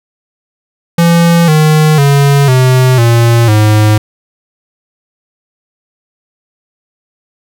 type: tone with pitch steps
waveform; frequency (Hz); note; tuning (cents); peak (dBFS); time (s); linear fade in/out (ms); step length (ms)
square; 169.5 / 154.54 / 140.89 / 128.46 / 117.12 / 106.78; E3 / D#3 / C#3 / C3 / A#2 / G#2; +49 / -11 / +28 / -31 / +9 / +49; -5; 0.98-3.98; 5; 500
effects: none